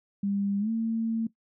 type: tone with pitch glide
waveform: sine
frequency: 200 to 225.8 Hz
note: G3 to A3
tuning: +35 to +45 cents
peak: -25 dBFS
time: 0.23-1.27 s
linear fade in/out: 5 ms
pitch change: +210 cents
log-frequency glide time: 0.59-0.7 s
effects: noise-tail reverb RT60 0.1 s tail -17 dB re dry